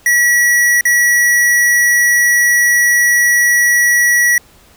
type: tone with dropouts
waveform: square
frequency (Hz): 1932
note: B6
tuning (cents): -39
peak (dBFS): -9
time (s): 0.06-4.38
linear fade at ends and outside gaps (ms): 2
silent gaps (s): 0.81-0.853
effects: pink hiss -46 dBFS RMS until 4.76 s